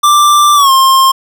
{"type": "tone with pitch glide", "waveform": "square", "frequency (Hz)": [1179, 1062.6], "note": ["D6", "C6"], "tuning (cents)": [6, 26], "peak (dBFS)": -5, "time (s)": [0.03, 1.12], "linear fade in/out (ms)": 10, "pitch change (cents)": -180, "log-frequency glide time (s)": [0.55, 0.71], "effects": []}